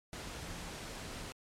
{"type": "tone in noise", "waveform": "sine", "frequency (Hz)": 171.5, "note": "F3", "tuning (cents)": -31, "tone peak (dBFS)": -50, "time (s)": [0.43, 0.69], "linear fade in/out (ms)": 0, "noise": "pink", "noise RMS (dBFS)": -44, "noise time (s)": [0.13, 1.32], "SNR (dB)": -9, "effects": ["low-pass 9000 Hz 12 dB/octave", "MP3 96 kbps"]}